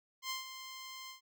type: tone with ADSR envelope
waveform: 10% pulse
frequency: 1048 Hz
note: C6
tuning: 2 cents sharp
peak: -27 dBFS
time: 0.22-1.21 s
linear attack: 79 ms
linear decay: 140 ms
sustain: -10 dB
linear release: 120 ms
effects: none